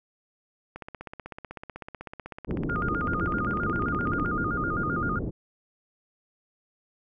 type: click train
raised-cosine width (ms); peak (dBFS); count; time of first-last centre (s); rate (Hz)
0.5; -23; 57; 0.76-4.26; 16
type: low-pass noise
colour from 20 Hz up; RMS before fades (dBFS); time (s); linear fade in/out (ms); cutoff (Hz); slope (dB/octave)
white; -30; 2.47-5.31; 20; 370; 24
type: tone with vibrato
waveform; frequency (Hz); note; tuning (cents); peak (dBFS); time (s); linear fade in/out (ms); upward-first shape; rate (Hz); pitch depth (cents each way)
sine; 1318.5; E6; 0; -28; 2.69-5.19; 5; square; 7.7; 120
effects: none